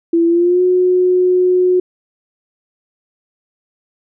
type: tone with pitch glide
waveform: sine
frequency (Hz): 335.9 to 364.2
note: E4 to F#4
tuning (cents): +33 to -27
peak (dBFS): -9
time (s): 0.13-1.8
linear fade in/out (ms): 5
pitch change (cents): +140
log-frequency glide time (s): 0.27-0.62
effects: none